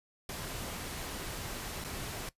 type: noise with dropouts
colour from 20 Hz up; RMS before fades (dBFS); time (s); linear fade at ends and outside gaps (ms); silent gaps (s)
pink; -40; 0.29-2.29; 2; 1.841-1.846
effects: noise-tail reverb RT60 0.1 s tail -18 dB re dry + resampled to 32000 Hz